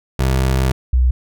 25% pulse / sine tone pair in turn, 65.41 / 62.57 Hz, C2 / B1, 0 / +23 cents, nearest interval minor second, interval 77 cents, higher first, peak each -10 dBFS, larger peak neither, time 0.19-0.72 / 0.93-1.11 s, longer first, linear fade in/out 5 ms, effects none

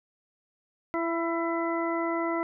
harmonic tone with a mistuned harmonic, 334.5 Hz, E4, 25 cents sharp, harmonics 1 / 2 / 3 / 4 / 6, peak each -29 / -32 / -34 / -35 / -37 dBFS, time 0.94-2.43 s, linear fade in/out 0 ms, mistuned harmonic 3, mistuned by -16 cents, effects none

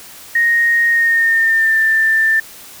sine tone with pitch glide, 1864.7 to 1780.5 Hz, A#6 to A6, 0 to +20 cents, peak -10 dBFS, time 0.35-2.4 s, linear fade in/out 5 ms, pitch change -80 cents, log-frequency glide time 0.88-1.79 s, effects white hiss -37 dBFS RMS until 2.8 s

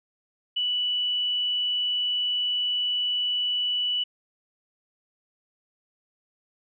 sine tone, 2960 Hz, F#7, in tune, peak -23 dBFS, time 0.56-4.04 s, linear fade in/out 10 ms, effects none

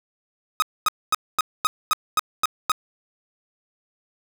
45% pulse tone bursts, 1259 Hz, D#6, 20 cents sharp, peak -16 dBFS, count 9, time 0.6-2.718 s, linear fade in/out 0 ms, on 22 ms, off 240 ms, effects none

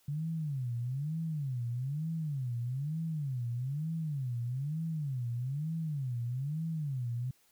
sine tone with vibrato, 139.3 Hz, C#3, 9 cents sharp, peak -32 dBFS, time 0.08-7.31 s, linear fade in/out 5 ms, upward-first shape sine, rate 1.1 Hz, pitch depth 280 cents each way, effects white hiss -68 dBFS RMS until 7.51 s

